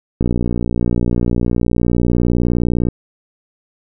click train, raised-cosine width 3 ms, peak -4 dBFS, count 161, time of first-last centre 0.21-2.886 s, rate 59.8 Hz, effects none

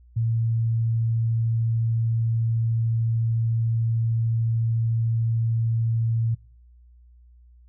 sine tone, 114.2 Hz, A#2, 35 cents flat, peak -20 dBFS, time 0.16-6.35 s, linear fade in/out 10 ms, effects noise-tail reverb RT60 0.5 s tail -25 dB re dry + added 60 Hz sine -49 dBFS peak until 7.68 s

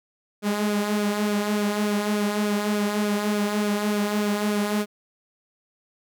sawtooth tone with flanger, 207.7 Hz, G#3, in tune, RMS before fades -24 dBFS, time 0.42-4.86 s, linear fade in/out 50 ms, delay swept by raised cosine 0.99 to 4.49 ms, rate 3.4 Hz, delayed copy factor -0.55, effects none

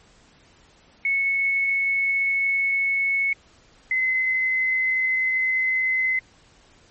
sine tone pair in turn, 2204 / 2047 Hz, C#7 / C7, -11 / -38 cents, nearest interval minor second, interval 127 cents, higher first, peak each -19 dBFS, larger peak neither, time 1.05-3.33 / 3.91-6.19 s, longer neither, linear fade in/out 2 ms, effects pink hiss -55 dBFS RMS until 6.9 s + MP3 32 kbps

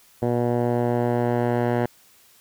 10% pulse tone with low-pass filter sweep, 120.5 Hz, B2, 42 cents flat, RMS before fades -22 dBFS, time 0.22-1.86 s, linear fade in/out 5 ms, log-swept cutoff 670 to 1400 Hz, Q 0.94, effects white hiss -55 dBFS RMS until 2.4 s

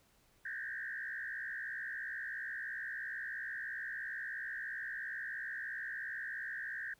sine tone with frequency modulation, 1715 Hz, A6, 45 cents flat, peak -39 dBFS, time 0.45-6.94 s, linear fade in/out 5 ms, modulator 63 Hz, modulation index 2.7, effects pink hiss -70 dBFS RMS until 6.99 s

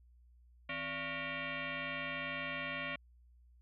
sine tone with frequency modulation, 261.6 Hz, C4, in tune, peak -37 dBFS, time 0.69-2.96 s, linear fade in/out 5 ms, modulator 421 Hz, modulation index 6.4, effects added 60 Hz sine -60 dBFS peak until 3.61 s

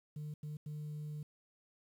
sine tone bursts at uneven times, 150.3 Hz, D3, 40 cents sharp, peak -38 dBFS, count 3, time 0.16-0.34 / 0.43-0.57 / 0.66-1.23 s, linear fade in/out 5 ms, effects tanh soft clip ceiling -39 dBFS + 11-bit

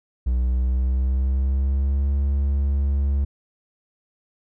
triangle tone with pitch glide, 61.74 to 69.7 Hz, B1 to C#2, 0 to +10 cents, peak -16 dBFS, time 0.26-3.25 s, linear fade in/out 10 ms, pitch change +210 cents, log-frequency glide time 0.38-2.09 s, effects none

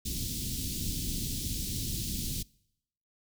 pink band-stop noise, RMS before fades -34 dBFS, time 0.05-2.43 s, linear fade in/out 10 ms, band 280 to 3600 Hz, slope 24 dB/octave, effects noise-tail reverb RT60 0.8 s tail -25 dB re dry

